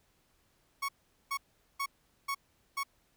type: tone bursts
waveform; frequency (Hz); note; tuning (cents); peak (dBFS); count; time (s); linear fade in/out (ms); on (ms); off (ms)
30% pulse; 1108.7; C#6; 0; -29; 5; 0.82-2.835; 10; 67; 420
effects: pink hiss -71 dBFS RMS until 3.16 s